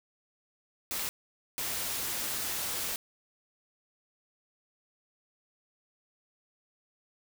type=noise bursts at uneven times; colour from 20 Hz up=white; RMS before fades=-34 dBFS; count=2; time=0.91-1.09 / 1.58-2.96 s; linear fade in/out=0 ms; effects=none